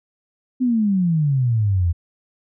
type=exponential sweep; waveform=sine; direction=down; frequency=260 to 81.9 Hz; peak=-15 dBFS; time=0.6-1.93 s; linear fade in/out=20 ms; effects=none